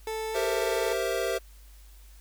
30% pulse tone with pitch glide, 439.9 to 445.8 Hz, A4 to A4, 0 to +23 cents, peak -28 dBFS, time 0.07-0.93 s, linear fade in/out 2 ms, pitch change +23 cents, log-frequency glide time 0.31-0.37 s
square chord, C dominant seventh, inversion second, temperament equal, 392 / 466.2 / 523.3 / 659.3 Hz, G4 / Bb4 / C5 / E5, 0 / 0 / 0 / 0 cents, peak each -33 dBFS, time 0.34-1.39 s, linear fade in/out 20 ms
effects added 50 Hz sine -48 dBFS peak until 2.2 s + white hiss -59 dBFS RMS until 2.2 s

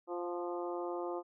harmonic tone with a mistuned harmonic, 174.61 Hz, F3, in tune, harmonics 2 / 3 / 4 / 5 / 6 / 7, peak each -38 / -42 / -44 / -46 / -48 / -49 dBFS, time 0.07-1.23 s, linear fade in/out 50 ms, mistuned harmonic 4, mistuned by +18 cents, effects none

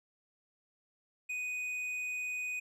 sine tone with tanh clipping, 2489 Hz, D#7, in tune, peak -36 dBFS, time 1.29-2.6 s, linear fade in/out 10 ms, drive 7 dB, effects none

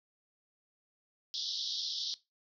pink band-pass noise, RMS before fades -37 dBFS, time 1.34-2.14 s, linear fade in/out 0 ms, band 3300 to 5600 Hz, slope 96 dB/octave, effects noise-tail reverb RT60 0.2 s tail -17 dB re dry

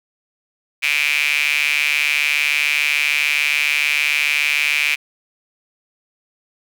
sawtooth tone with high-pass filter, 146.83 Hz, D3, in tune, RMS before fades -18 dBFS, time 0.82-4.96 s, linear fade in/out 20 ms, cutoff 2400 Hz, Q 8.6, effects none

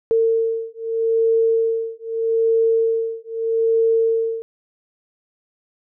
sine beating tone pair, 452.7 / 453.5 Hz, A4 / A#4, +49 / -48 cents, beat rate 0.8 Hz, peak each -19 / -19 dBFS, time 0.11-4.42 s, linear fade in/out 0 ms, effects none

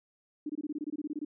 sine tone bursts, 299.4 Hz, D4, 33 cents sharp, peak -32 dBFS, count 14, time 0.46-1.249 s, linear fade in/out 5 ms, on 35 ms, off 23 ms, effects none

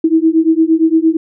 sine beating tone pair, 318.7 / 327.4 Hz, D#4 / E4, +42 / -12 cents, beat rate 8.7 Hz, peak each -11 dBFS, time 0.04-1.17 s, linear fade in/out 5 ms, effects none

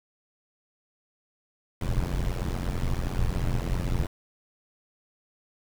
brown noise with amplitude modulation, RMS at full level -23 dBFS, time 1.81-4.07 s, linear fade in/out 5 ms, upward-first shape sine, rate 89.1 Hz, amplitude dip 100%, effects none

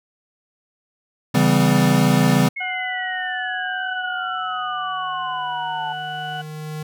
square chord, C# half-diminished seventh, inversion none, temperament equal with one note detuned, 138.59 / 164.81 / 196 / 252.3 Hz, C#3 / E3 / G3 / B3, 0 / 0 / 0 / +37 cents, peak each -20 dBFS, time 1.34-2.49 s, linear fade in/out 10 ms
sine exponential sweep, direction down, 2184 to 871 Hz, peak -25 dBFS, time 2.56-5.93 s, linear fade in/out 10 ms
harmonic tone, 740 Hz, F#5, in tune, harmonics 1 / 2 / 4, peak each -28 / -31 / -34 dBFS, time 2.6-6.42 s, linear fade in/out 10 ms
square tone with exponential growth, 153.8 Hz, D#3, 20 cents flat, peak -27 dBFS, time 4.02-6.83 s, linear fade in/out 5 ms, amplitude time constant 610 ms
effects none

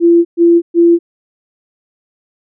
sine tone bursts, 340.5 Hz, F4, 44 cents flat, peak -4 dBFS, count 3, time 0-0.99 s, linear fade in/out 50 ms, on 250 ms, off 120 ms, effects none

